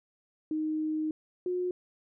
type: tone pair in turn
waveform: sine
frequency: 310.7 / 361 Hz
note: D#4 / F#4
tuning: -2 / -43 cents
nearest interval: minor third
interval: 259 cents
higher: second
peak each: -28 dBFS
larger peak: neither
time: 0.51-1.11 / 1.46-1.71 s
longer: first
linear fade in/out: 2 ms
effects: none